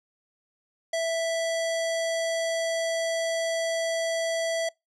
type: tone with low-pass filter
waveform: square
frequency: 659.3 Hz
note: E5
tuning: in tune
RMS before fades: -27 dBFS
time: 0.93-4.69 s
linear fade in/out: 5 ms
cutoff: 7800 Hz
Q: 1.4
effects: noise-tail reverb RT60 0.2 s tail -26 dB re dry